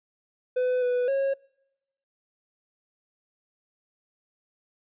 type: tone with pitch steps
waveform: triangle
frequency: 503 / 494.1 / 546 Hz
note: B4 / B4 / C#5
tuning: +32 / +1 / -26 cents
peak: -20 dBFS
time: 0.56-1.34 s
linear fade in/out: 10 ms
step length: 260 ms
effects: noise-tail reverb RT60 0.9 s tail -26 dB re dry + resampled to 8000 Hz